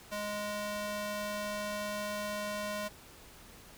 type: tone with high-pass filter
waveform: square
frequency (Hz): 207.7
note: G#3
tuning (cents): 0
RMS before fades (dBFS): -37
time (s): 0.11-2.89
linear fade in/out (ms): 20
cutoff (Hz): 480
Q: 0.91
effects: pink hiss -54 dBFS RMS until 3.77 s